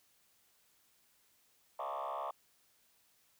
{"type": "tone with frequency modulation", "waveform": "sine", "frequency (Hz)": 880, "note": "A5", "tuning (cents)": 0, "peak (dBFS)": -35, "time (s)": [1.79, 2.31], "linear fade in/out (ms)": 5, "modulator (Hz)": 68.3, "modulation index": 4.5, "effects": ["tanh soft clip ceiling -35 dBFS", "white hiss -71 dBFS RMS until 3.39 s"]}